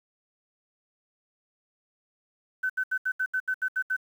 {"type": "tone bursts", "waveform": "sine", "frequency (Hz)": 1518, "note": "F#6", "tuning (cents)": 44, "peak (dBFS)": -24, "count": 10, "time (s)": [2.63, 3.966], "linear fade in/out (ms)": 10, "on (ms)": 67, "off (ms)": 74, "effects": ["9-bit"]}